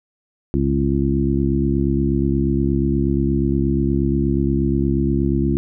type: harmonic tone with a mistuned harmonic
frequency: 68.4 Hz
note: C#2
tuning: 23 cents flat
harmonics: 1 / 2 / 3 / 4 / 5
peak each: -22 / -22 / -22 / -22 / -22 dBFS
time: 0.54-5.57 s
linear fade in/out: 0 ms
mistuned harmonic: 1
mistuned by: -60 cents
effects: none